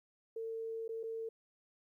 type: tone with dropouts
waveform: sine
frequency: 451 Hz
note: A4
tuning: 43 cents sharp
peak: -38 dBFS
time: 0.36-1.29 s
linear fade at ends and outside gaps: 5 ms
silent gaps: 0.88-0.89 / 1.032-1.036 s
effects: 13-bit